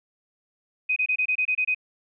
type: tone bursts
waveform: sine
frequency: 2506 Hz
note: D#7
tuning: 12 cents sharp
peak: -20 dBFS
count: 9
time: 0.89-1.747 s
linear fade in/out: 10 ms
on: 73 ms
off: 25 ms
effects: none